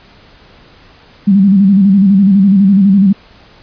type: tone with vibrato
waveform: sine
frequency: 196 Hz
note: G3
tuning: in tune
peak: -4 dBFS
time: 1.27-3.13 s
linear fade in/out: 10 ms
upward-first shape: square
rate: 12 Hz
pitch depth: 65 cents each way
effects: pink hiss -42 dBFS RMS until 3.62 s + resampled to 11025 Hz